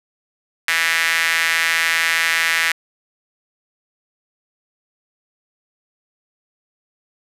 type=tone with high-pass filter; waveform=sawtooth; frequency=164.81 Hz; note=E3; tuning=in tune; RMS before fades=-18 dBFS; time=0.68-2.72 s; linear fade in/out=2 ms; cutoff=1900 Hz; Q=3.2; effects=resampled to 32000 Hz + 7-bit